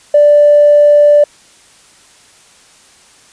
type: tone with tanh clipping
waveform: triangle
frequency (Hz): 587.3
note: D5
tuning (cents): 0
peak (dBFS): -3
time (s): 0.14-1.24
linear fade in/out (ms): 5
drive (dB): 4
effects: white hiss -44 dBFS RMS until 3.32 s + resampled to 22050 Hz